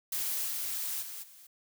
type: noise with level steps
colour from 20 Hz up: blue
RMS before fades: -33 / -35 / -42 / -54 dBFS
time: 0.12-1.47 s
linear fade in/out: 5 ms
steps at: 0.45 / 1.01 / 1.22 s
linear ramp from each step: 20 ms
effects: none